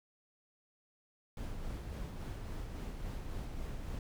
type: noise with tremolo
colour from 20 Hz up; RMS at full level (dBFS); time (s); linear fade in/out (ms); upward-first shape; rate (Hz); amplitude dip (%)
brown; -40; 1.37-3.99; 2; sine; 3.6; 30
effects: none